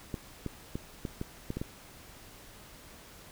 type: clicks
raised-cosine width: 3 ms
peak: -21 dBFS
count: 8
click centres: 0.142 / 0.463 / 0.755 / 1.052 / 1.214 / 1.504 / 1.57 / 1.615 s
effects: pink hiss -52 dBFS RMS until 3.31 s